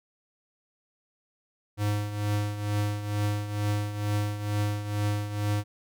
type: tone with tremolo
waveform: square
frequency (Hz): 103.83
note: G#2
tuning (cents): 0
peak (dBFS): -24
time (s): 1.77-5.64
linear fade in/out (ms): 50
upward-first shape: triangle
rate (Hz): 2.2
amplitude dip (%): 70
effects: none